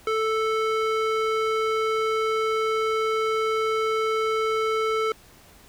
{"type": "tone with band-pass filter", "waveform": "square", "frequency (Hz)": 440, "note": "A4", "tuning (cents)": 0, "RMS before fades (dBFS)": -24, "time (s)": [0.07, 5.12], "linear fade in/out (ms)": 2, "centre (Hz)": 1200, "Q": 0.84, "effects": ["pink hiss -52 dBFS RMS until 5.68 s"]}